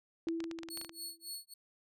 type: tone with exponential decay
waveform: sine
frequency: 330.6 Hz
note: E4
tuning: 5 cents sharp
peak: -31 dBFS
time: 0.27-1.33 s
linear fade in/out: 1 ms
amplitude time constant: 230 ms
type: clicks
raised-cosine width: 0.2 ms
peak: -27 dBFS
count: 11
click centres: 0.286 / 0.404 / 0.441 / 0.513 / 0.588 / 0.633 / 0.687 / 0.774 / 0.814 / 0.847 / 0.894 s
type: tone with tremolo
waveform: 20% pulse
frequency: 4384 Hz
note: C#8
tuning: 20 cents flat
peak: -34 dBFS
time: 0.7-1.54 s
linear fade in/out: 5 ms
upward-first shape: sine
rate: 3.6 Hz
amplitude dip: 100%
effects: none